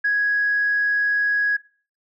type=tone; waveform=sine; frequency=1663 Hz; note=G#6; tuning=2 cents sharp; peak=-16 dBFS; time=0.04-1.57 s; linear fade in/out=10 ms; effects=noise-tail reverb RT60 0.4 s tail -19 dB re dry + tanh soft clip ceiling -12 dBFS